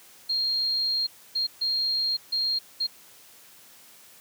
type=tone bursts at uneven times; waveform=sine; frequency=4222 Hz; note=C8; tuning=15 cents sharp; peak=-23 dBFS; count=5; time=0.29-1.07 / 1.35-1.47 / 1.61-2.17 / 2.32-2.59 / 2.8-2.87 s; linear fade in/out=10 ms; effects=white hiss -52 dBFS RMS until 4.2 s + high-pass 100 Hz 12 dB/octave